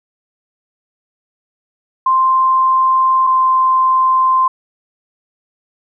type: tone pair in turn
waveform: sine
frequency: 1046.5 / 1041.7 Hz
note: C6 / C6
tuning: 0 / -8 cents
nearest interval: unison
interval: 8 cents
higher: first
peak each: -9 dBFS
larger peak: neither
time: 2.06-3.27 / 3.27-4.48 s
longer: neither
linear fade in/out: 5 ms
effects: none